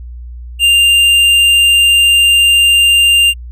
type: tone with tanh clipping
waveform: sine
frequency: 2794 Hz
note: F7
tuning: in tune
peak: -7 dBFS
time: 0.59-3.34 s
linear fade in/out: 50 ms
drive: 10 dB
effects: added 60 Hz sine -25 dBFS peak until 3.51 s